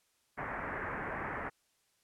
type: low-pass noise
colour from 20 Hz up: white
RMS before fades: -39 dBFS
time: 0.37-1.5 s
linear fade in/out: 20 ms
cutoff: 2000 Hz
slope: 48 dB/octave
effects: white hiss -74 dBFS RMS until 2.03 s + low-pass 11000 Hz 12 dB/octave